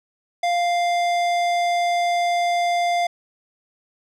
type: tone with tanh clipping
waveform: sine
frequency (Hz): 698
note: F5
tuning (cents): -1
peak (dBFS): -20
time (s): 0.43-3.07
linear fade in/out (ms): 5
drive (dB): 17
effects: none